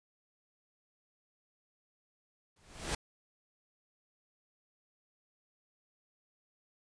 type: noise with exponential growth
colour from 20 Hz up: pink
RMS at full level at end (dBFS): -31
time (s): 2.56-2.95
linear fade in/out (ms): 5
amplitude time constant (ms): 84
effects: resampled to 22050 Hz